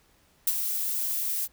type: noise with ADSR envelope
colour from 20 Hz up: violet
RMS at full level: -21 dBFS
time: 0.47-1.48 s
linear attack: 6 ms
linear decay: 40 ms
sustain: -8 dB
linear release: 38 ms
effects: pink hiss -63 dBFS RMS until 1.52 s